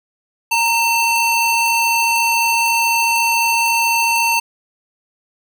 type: ring-modulated tone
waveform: square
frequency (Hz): 1803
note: A6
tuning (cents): +42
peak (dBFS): -11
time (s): 0.51-4.4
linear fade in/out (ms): 10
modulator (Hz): 878
effects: none